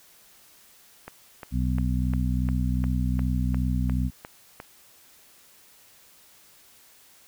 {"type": "click train", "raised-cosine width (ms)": 0.5, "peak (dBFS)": -22, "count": 11, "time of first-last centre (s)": [1.08, 4.601], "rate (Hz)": 2.84}
{"type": "harmonic tone", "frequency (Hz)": 62.6, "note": "B1", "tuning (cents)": 24, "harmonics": [1, 2, 3, 4], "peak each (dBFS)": [-25, -28, -30, -31], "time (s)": [1.51, 4.11], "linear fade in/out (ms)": 50}
{"effects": ["white hiss -55 dBFS RMS until 7.27 s"]}